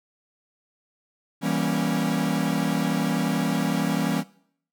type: chord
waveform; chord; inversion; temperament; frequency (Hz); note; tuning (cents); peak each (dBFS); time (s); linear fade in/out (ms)
45% pulse; E diminished seventh; none; equal with one note detuned; 164.81 / 196 / 237 / 277.2; E3 / G3 / Bb3 / Db4; 0 / 0 / +29 / 0; -28; 1.41-4.24; 50
effects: noise-tail reverb RT60 0.6 s tail -20 dB re dry